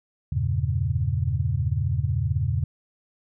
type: chord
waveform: sine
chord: E diminished seventh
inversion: none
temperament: equal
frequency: 82.41 / 98 / 116.54 / 138.59 Hz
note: E2 / G2 / Bb2 / Db3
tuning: 0 / 0 / 0 / 0 cents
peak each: -27 dBFS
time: 0.32-2.64 s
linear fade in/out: 5 ms
effects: none